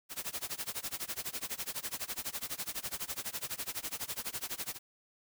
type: noise with tremolo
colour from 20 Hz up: white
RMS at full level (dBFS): -36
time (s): 0.09-4.79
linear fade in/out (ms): 50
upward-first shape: sine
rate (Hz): 12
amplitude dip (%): 95
effects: none